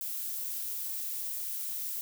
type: noise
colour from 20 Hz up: violet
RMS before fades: -36 dBFS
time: 0.01-2.01 s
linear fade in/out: 0 ms
effects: none